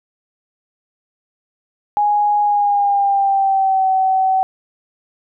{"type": "tone with pitch glide", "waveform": "sine", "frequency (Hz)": [829, 760.2], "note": ["G#5", "F#5"], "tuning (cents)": [-3, 47], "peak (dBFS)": -12, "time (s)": [1.97, 4.43], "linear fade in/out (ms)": 0, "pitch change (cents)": -150, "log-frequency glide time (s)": [2.42, 3.88], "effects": []}